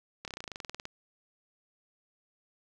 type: slowing click train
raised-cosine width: 0.2 ms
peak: -22 dBFS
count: 16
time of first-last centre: 0.25-0.854 s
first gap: 28 ms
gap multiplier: 1.05
effects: 10-bit